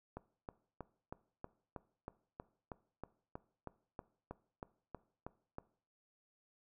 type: click train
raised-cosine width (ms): 1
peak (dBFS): -30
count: 18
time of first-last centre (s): 0.17-5.584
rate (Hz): 3.14
effects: noise-tail reverb RT60 0.5 s tail -19 dB re dry